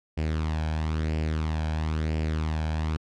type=tone with flanger; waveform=sawtooth; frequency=78.3 Hz; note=D#2; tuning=11 cents sharp; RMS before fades=-27 dBFS; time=0.17-2.97 s; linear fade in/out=10 ms; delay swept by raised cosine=0.39 to 1.27 ms; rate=1 Hz; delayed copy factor=+0.55; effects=low-pass 5000 Hz 12 dB/octave + MP3 96 kbps